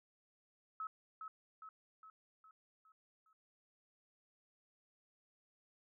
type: tone with echo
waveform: sine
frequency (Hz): 1291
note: E6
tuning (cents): -37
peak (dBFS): -40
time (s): 0.8-0.87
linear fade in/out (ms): 2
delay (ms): 410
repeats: 6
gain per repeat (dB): -5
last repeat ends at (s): 3.33
effects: none